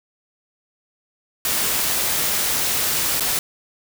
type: noise with dropouts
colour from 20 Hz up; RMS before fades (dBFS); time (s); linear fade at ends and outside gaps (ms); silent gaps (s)
white; -21; 1.45-3.39; 1; 3.198-3.206
effects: none